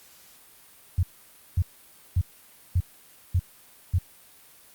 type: tone bursts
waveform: sine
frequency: 89.1 Hz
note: F2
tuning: 35 cents sharp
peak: -18 dBFS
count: 6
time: 0.98-3.986 s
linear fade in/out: 5 ms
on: 51 ms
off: 540 ms
effects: white hiss -53 dBFS RMS until 4.74 s + Opus 48 kbps